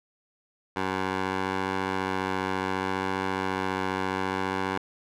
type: tone with band-pass filter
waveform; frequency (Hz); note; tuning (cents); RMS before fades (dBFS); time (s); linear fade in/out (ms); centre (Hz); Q
15% pulse; 94.7; F#2; +41; -29; 0.76-4.78; 5; 1100; 0.77
effects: none